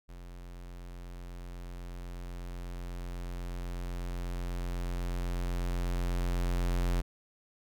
square tone with level ramp, 44.06 Hz, F1, 16 cents sharp, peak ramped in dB -45 to -27 dBFS, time 0.08-7.02 s, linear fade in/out 20 ms, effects none

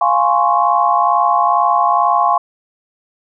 sine chord, Db major seventh, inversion first, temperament equal, 698.5 / 830.6 / 1046.5 / 1108.7 Hz, F5 / Ab5 / C6 / Db6, 0 / 0 / 0 / 0 cents, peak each -16 dBFS, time 0.01-2.38 s, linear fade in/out 5 ms, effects none

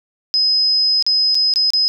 sine tone with dropouts, 5060 Hz, D#8, 28 cents sharp, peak -12 dBFS, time 0.34-1.88 s, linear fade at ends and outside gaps 0 ms, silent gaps 1.025-1.065 / 1.346-1.352 / 1.538-1.559 / 1.704-1.735 s, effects none

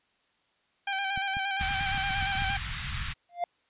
15% pulse tone with vibrato, 784 Hz, G5, in tune, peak -22 dBFS, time 0.87-2.57 s, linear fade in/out 5 ms, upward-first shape square, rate 8.6 Hz, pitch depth 29 cents each way
clicks, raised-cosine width 5 ms, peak -27 dBFS, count 12, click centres 1.176 / 1.369 / 1.612 / 1.709 / 1.81 / 1.948 / 1.979 / 2.107 / 2.227 / 2.354 / 2.421 / 2.502 s
pink band-stop noise, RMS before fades -33 dBFS, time 1.59-3.14 s, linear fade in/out 20 ms, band 150 to 1300 Hz, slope 24 dB/octave
triangle tone with exponential growth, 698.5 Hz, F5, in tune, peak -21 dBFS, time 3.29-3.44 s, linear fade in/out 2 ms, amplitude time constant 31 ms
effects white hiss -70 dBFS RMS until 3.69 s + resampled to 8000 Hz

